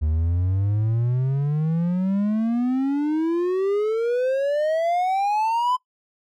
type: exponential sweep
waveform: triangle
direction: up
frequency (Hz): 74.9 to 1020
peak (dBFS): -17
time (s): 0.01-5.77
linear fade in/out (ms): 20
effects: noise-tail reverb RT60 0.1 s tail -20 dB re dry